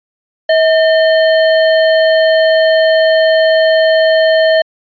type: tone with sample-and-hold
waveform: sine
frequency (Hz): 641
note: E5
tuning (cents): -49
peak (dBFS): -6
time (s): 0.49-4.62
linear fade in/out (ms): 5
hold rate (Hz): 2450
effects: resampled to 11025 Hz